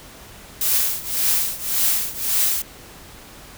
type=noise with tremolo; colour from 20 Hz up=blue; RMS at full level=-17 dBFS; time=0.61-2.62 s; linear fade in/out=2 ms; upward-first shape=triangle; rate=1.8 Hz; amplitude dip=90%; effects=pink hiss -42 dBFS RMS until 3.57 s